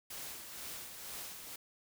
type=noise with tremolo; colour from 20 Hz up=white; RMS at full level=-44 dBFS; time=0.1-1.56 s; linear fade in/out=5 ms; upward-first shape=sine; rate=2.1 Hz; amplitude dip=45%; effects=none